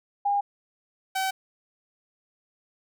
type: tone pair in turn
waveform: sine / sawtooth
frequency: 810 / 764.5 Hz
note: G#5 / G5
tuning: -43 / -44 cents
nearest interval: minor second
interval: 101 cents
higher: first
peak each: -21 dBFS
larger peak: neither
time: 0.25-0.41 / 1.15-1.31 s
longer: neither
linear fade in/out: 10 ms
effects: none